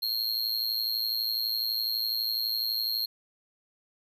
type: tone with amplitude modulation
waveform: square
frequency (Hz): 4249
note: C8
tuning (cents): +26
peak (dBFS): -24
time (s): 0.02-3.06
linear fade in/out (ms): 10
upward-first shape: sine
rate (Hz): 112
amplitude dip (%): 85
effects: none